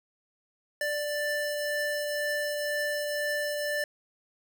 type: tone pair together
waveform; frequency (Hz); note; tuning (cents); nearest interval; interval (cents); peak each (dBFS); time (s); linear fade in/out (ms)
square; 590 / 1768; D5 / A6; +8 / +8; octave + perfect fifth; 1900; -31 / -33; 0.81-3.84; 2
effects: none